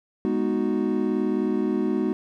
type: chord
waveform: triangle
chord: G# minor seventh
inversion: none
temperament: equal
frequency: 207.7 / 246.9 / 311.1 / 370 Hz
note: G#3 / B3 / D#4 / F#4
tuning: 0 / 0 / 0 / 0 cents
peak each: -25 dBFS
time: 0.25-2.13 s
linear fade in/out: 0 ms
effects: none